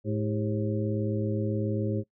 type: harmonic tone with a mistuned harmonic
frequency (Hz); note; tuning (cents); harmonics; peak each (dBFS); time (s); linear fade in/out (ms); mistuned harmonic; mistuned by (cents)
107.4; A2; -41; 1 / 2 / 3 / 4 / 5; -29 / -32 / -34 / -35 / -36; 0.04-2.04; 50; 4; -120
effects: noise-tail reverb RT60 0.1 s tail -21 dB re dry